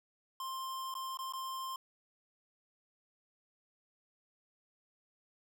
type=tone with dropouts; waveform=square; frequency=1052 Hz; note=C6; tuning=9 cents sharp; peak=-39 dBFS; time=0.4-1.76 s; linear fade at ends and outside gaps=2 ms; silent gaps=0.941-0.951 / 1.172-1.189 / 1.324-1.335 s; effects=none